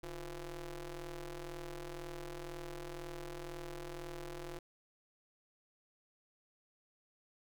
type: ring-modulated tone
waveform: sawtooth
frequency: 166 Hz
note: E3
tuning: 12 cents sharp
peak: -36 dBFS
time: 0.03-4.59 s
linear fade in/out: 5 ms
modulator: 187 Hz
effects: none

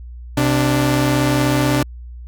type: tone pair together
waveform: sawtooth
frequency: 128.88 / 293.7 Hz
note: C3 / D4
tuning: -26 / 0 cents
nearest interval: octave + major second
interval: 1426 cents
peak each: -13 dBFS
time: 0.37-1.83 s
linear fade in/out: 5 ms
effects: added 60 Hz sine -31 dBFS peak until 2.27 s

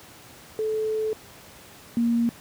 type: tone pair in turn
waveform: sine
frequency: 435.1 / 234.2 Hz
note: A4 / A#3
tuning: -19 / +8 cents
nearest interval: major seventh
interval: 1073 cents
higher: first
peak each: -23 / -19 dBFS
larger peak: second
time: 0.59-1.13 / 1.97-2.29 s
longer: first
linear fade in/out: 0 ms
effects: pink hiss -47 dBFS RMS until 2.4 s + high-pass 80 Hz 12 dB/octave

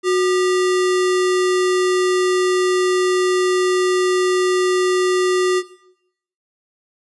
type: tone with sample-and-hold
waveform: sine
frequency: 366.7 Hz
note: F#4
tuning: 15 cents flat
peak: -13 dBFS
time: 0.03-5.63 s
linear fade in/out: 50 ms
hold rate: 1575 Hz
effects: noise-tail reverb RT60 0.8 s tail -17 dB re dry + resampled to 22050 Hz

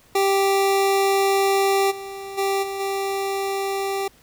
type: tone with level steps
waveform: 25% pulse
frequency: 392 Hz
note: G4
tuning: in tune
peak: -13 / -28 / -16 / -23 / -19 dBFS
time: 0.15-4.08 s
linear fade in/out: 5 ms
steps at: 1.9 / 2.37 / 2.62 / 2.79 s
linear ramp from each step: 20 ms
effects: pink hiss -54 dBFS RMS until 4.22 s

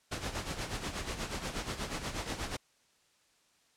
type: noise with tremolo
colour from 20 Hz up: pink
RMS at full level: -35 dBFS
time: 0.11-2.57 s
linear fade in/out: 10 ms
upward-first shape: sine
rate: 8.3 Hz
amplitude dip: 65%
effects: white hiss -69 dBFS RMS until 3.76 s + low-pass 8000 Hz 12 dB/octave

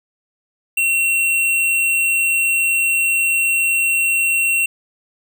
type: tone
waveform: square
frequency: 2727 Hz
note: F7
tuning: 42 cents flat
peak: -15 dBFS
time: 0.77-4.66 s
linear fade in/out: 5 ms
effects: none

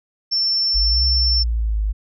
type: tone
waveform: sine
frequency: 5390 Hz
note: E8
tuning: 38 cents sharp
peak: -16 dBFS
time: 0.31-1.44 s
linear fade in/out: 20 ms
type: exponential two-way sweep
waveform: sine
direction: up then down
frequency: 45.72 to 65.6 to 50.4 Hz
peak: -17 dBFS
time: 0.74-1.93 s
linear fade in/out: 20 ms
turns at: 1.04 s
effects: none

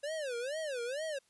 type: tone with vibrato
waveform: square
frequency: 549 Hz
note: C#5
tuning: 17 cents flat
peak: -36 dBFS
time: 0.03-1.19 s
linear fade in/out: 10 ms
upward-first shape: sine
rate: 2.2 Hz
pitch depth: 270 cents each way
effects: white hiss -71 dBFS RMS until 1.29 s + resampled to 24000 Hz

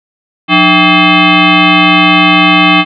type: tone with frequency modulation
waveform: sine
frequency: 1143 Hz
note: D6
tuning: 47 cents flat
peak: -3 dBFS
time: 0.48-2.85 s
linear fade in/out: 50 ms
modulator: 482 Hz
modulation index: 4.2
effects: none

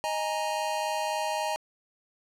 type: chord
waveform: square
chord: D# suspended fourth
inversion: none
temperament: just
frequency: 622.3 / 829.7 / 933.4 Hz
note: D#5 / G#5 / A#5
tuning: 0 / -2 / +2 cents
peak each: -33 dBFS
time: 0.04-1.56 s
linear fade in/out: 0 ms
effects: low-pass 11000 Hz 12 dB/octave

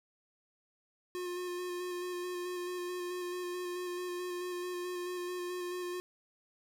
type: tone with vibrato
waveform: square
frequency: 357.7 Hz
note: F4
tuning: 41 cents sharp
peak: -37 dBFS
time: 1.15-6 s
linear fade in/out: 0 ms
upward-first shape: square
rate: 4.6 Hz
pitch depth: 15 cents each way
effects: none

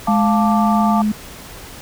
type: chord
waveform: sine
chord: D minor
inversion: first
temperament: equal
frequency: 698.5 / 880 / 1174.7 Hz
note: F5 / A5 / D6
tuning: 0 / 0 / 0 cents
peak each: -20 / -19 / -21 dBFS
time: 0.07-1.02 s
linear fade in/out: 5 ms
type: tone with pitch glide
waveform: sine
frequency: 209.6 to 212 Hz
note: G#3 to G#3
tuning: +16 to +36 cents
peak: -14 dBFS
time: 0.08-1.12 s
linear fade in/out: 5 ms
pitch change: +20 cents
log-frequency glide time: 0.21-0.34 s
effects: pink hiss -36 dBFS RMS until 1.81 s

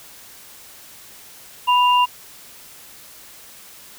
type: tone pair together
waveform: sine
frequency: 987.8 / 2794 Hz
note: B5 / F7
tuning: 0 / 0 cents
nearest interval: octave + tritone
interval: 1800 cents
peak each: -13 / -20 dBFS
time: 1.67-2.06 s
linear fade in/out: 20 ms
effects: white hiss -43 dBFS RMS until 3.98 s

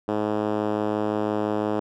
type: tone with band-pass filter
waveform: 5% pulse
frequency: 105.8 Hz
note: G#2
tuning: 33 cents sharp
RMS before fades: -25 dBFS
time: 0.08-1.8 s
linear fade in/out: 5 ms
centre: 340 Hz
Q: 0.98
effects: none

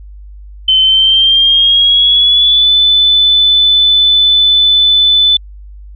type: tone with pitch glide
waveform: sine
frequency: 3068 to 3504 Hz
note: G7 to A7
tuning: -38 to -8 cents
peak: -5 dBFS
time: 0.68-5.37 s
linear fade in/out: 5 ms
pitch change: +230 cents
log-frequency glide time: 0.81-2.72 s
effects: added 50 Hz sine -29 dBFS peak until 5.95 s

